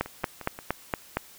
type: two click trains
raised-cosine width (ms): 0.5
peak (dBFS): -10 / -23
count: 6 / 4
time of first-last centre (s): 0.01-1.17 / 0.06-0.589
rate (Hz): 4.31 / 5.67
effects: white hiss -51 dBFS RMS until 1.38 s